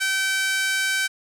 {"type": "tone with high-pass filter", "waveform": "5% pulse", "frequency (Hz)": 770, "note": "G5", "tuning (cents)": -31, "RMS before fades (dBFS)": -23, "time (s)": [0, 1.08], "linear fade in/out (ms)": 20, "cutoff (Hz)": 1700, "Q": 7.6, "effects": []}